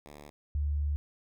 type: tone pair in turn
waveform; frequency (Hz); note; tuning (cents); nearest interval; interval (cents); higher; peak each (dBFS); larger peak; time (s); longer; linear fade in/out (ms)
5% pulse / sine; 73.42 / 73.02; D2 / D2; 0 / -9; unison; 9; first; -36 / -27; second; 0.06-0.3 / 0.55-0.96; second; 0
effects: none

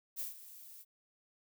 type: noise with ADSR envelope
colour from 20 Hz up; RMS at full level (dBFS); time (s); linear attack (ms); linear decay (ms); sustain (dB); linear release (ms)
violet; -38; 0.16-0.85; 38; 140; -15; 39
effects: none

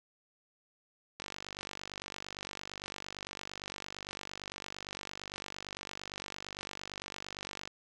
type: click train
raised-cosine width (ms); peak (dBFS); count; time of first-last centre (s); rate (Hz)
0.2; -23; 317; 1.2-7.675; 48.8
effects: none

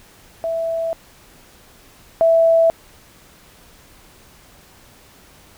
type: tone pair in turn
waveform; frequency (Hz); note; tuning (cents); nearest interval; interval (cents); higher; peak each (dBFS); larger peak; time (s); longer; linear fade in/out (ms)
sine; 659.3 / 659.3; E5 / E5; 0 / 0; unison; 0; neither; -19 / -10; second; 0.44-0.93 / 2.21-2.7; neither; 0
effects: pink hiss -48 dBFS RMS until 5.57 s

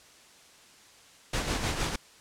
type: noise with tremolo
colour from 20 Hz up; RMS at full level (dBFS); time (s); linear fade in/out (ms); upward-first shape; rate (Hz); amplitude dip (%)
pink; -28; 1.33-1.96; 5; sine; 6.5; 50
effects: white hiss -55 dBFS RMS until 2.2 s + low-pass 8000 Hz 12 dB/octave

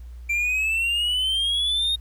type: exponential sweep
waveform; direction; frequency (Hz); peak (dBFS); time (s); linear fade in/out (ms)
triangle; up; 2349 to 3729; -19; 0.29-1.96; 10
effects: added 60 Hz sine -36 dBFS peak until 2 s + pink hiss -61 dBFS RMS until 2 s

